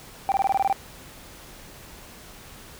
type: tone bursts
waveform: sine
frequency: 784 Hz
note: G5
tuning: in tune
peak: -16 dBFS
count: 9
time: 0.29-0.727 s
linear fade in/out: 0 ms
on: 29 ms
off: 22 ms
effects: tanh soft clip ceiling -16 dBFS + pink hiss -45 dBFS RMS until 2.79 s